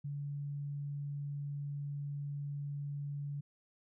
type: tone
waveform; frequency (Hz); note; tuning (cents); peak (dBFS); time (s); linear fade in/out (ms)
sine; 143.3; D3; -42; -37; 0.04-3.41; 10
effects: none